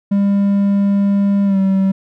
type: tone with pitch glide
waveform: triangle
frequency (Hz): 200 to 192.63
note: G3 to G3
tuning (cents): +35 to -30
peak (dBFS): -9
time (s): 0.11-1.92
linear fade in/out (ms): 10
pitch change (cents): -65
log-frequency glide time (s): 1.45-1.58
effects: none